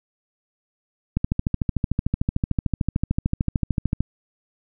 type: click train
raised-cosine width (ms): 5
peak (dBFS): -8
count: 39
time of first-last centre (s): 1.17-4.006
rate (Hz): 13.4
effects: none